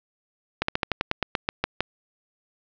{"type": "slowing click train", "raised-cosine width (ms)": 0.3, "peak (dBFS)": -6, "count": 12, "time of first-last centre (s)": [0.62, 1.806], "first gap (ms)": 64, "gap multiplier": 1.1, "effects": ["low-pass 5000 Hz 12 dB/octave"]}